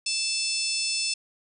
harmonic tone with a mistuned harmonic, 880 Hz, A5, in tune, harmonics 3 / 4 / 5 / 6 / 7 / 8 / 9 / 10, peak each -32 / -39 / -34 / -28 / -38 / -39 / -36 / -35 dBFS, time 0.06-1.14 s, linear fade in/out 5 ms, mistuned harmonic 5, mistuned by -23 cents, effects none

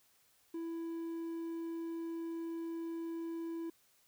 triangle tone with quantisation, 331.6 Hz, E4, 10 cents sharp, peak -36 dBFS, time 0.54-3.7 s, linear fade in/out 5 ms, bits 11, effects white hiss -70 dBFS RMS until 4.07 s

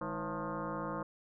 sine tone with frequency modulation, 373.8 Hz, F#4, 18 cents sharp, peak -35 dBFS, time 0.01-1.03 s, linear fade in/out 5 ms, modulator 173 Hz, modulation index 5.4, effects none

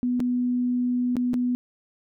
sine tone with dropouts, 246.9 Hz, B3, in tune, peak -21 dBFS, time 0.03-1.55 s, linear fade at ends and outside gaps 0 ms, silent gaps 0.196-0.203 / 1.156-1.167 / 1.334-1.341 s, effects none

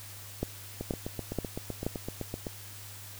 two click trains, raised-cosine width 2 ms, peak -21 / -16 dBFS, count 14 / 4, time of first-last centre 0.81-2.468 / 0.43-1.865 s, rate 7.84 / 2.09 Hz, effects added 100 Hz sine -48 dBFS peak until 3.19 s + white hiss -47 dBFS RMS until 3.19 s

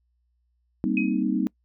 sine chord, C minor seventh, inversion second, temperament equal, 196 / 233.1 / 261.6 / 311.1 Hz, G3 / Bb3 / C4 / Eb4, 0 / 0 / 0 / 0 cents, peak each -27 dBFS, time 0.84-1.47 s, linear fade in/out 0 ms
sine tone with exponential decay, 2527 Hz, D#7, 26 cents sharp, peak -22 dBFS, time 0.97-1.23 s, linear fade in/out 2 ms, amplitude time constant 55 ms
effects noise-tail reverb RT60 0.1 s tail -25 dB re dry + added 60 Hz sine -67 dBFS peak until 1.64 s

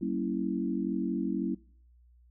sine chord, G diminished seventh, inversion none, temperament equal with one note detuned, 191.3 / 233.1 / 277.2 / 329.6 Hz, G3 / Bb3 / Db4 / Fb4, -42 / 0 / 0 / 0 cents, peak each -34 dBFS, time 0.01-1.55 s, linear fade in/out 10 ms, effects noise-tail reverb RT60 0.5 s tail -23 dB re dry + added 60 Hz sine -57 dBFS peak until 2.3 s

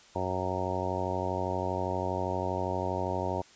harmonic tone, 92.5 Hz, F#2, in tune, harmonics 1 / 2 / 3 / 4 / 5 / 6 / 7 / 8 / 9 / 10, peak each -36 / -40 / -40 / -37 / -40 / -37 / -37 / -39 / -41 / -36 dBFS, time 0.15-3.42 s, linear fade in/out 10 ms, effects white hiss -56 dBFS RMS until 3.55 s + resampled to 16000 Hz

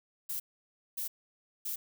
violet noise bursts, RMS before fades -36 dBFS, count 3, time 0.29-1.76 s, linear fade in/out 10 ms, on 110 ms, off 570 ms, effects none

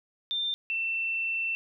sine tone pair in turn, 3590 / 2685 Hz, A7 / E7, +34 / +31 cents, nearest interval perfect fourth, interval 503 cents, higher first, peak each -27 dBFS, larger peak neither, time 0.31-0.54 / 0.7-1.55 s, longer second, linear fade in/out 0 ms, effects none

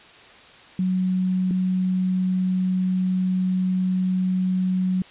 sine tone pair in turn, 185 / 185 Hz, F#3 / F#3, 0 / 0 cents, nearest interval unison, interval 0 cents, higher neither, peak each -19 dBFS, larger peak neither, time 0.79-1.51 / 1.51-5.02 s, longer second, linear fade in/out 2 ms, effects white hiss -47 dBFS RMS until 5.1 s + resampled to 8000 Hz

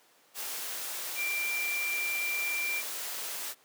sine tone in noise, 2364 Hz, D7, 11 cents sharp, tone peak -30 dBFS, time 1.15-2.83 s, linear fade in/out 50 ms, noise white, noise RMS -37 dBFS, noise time 0.34-3.55 s, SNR +4 dB, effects pink hiss -62 dBFS RMS until 3.64 s + high-pass 400 Hz 12 dB/octave

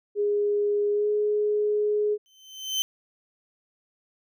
sine tone with pitch glide, 412.1 to 419.1 Hz, G#4 to G#4, -13 to +16 cents, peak -21 dBFS, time 0.15-2.18 s, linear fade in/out 50 ms, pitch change +29 cents, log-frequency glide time 0.92-1.08 s
30% pulse tone with exponential growth, 3079 Hz, G7, 32 cents flat, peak -18 dBFS, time 2.26-2.82 s, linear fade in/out 0 ms, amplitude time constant 120 ms
effects none

